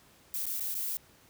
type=noise with dropouts; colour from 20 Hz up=violet; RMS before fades=-34 dBFS; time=0.34-0.97 s; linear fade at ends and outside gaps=0 ms; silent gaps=0.456-0.466 / 0.597-0.607 / 0.743-0.751 s; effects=pink hiss -60 dBFS RMS until 1.29 s + high-pass 60 Hz 12 dB/octave